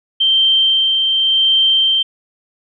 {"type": "tone with tremolo", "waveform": "sine", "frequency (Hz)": 3136, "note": "G7", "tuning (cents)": 0, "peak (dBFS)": -9, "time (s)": [0.2, 2.03], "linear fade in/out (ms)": 10, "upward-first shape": "sine", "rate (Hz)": 0.89, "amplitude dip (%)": 30, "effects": []}